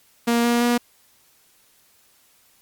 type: tone with pitch steps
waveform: sawtooth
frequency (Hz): 235.2 / 237.8 / 240.4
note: A#3 / A#3 / B3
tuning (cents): +16 / +35 / -46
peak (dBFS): -13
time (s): 0.27-0.78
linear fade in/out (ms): 10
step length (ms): 170
effects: white hiss -58 dBFS RMS until 2.61 s + Opus 48 kbps